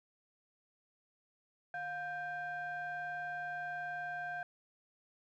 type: ring-modulated tone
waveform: triangle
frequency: 430.3 Hz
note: A4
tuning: 39 cents flat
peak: -33 dBFS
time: 1.74-4.43 s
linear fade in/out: 2 ms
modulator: 1140 Hz
effects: none